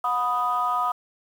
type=chord; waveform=sine; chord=B major; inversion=second; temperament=equal with one note detuned; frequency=725.2 / 987.8 / 1244.5 Hz; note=F#5 / B5 / D#6; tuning=-35 / 0 / 0 cents; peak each=-27 / -26 / -23 dBFS; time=0.04-0.92 s; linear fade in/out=5 ms; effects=tanh soft clip ceiling -14 dBFS + 8-bit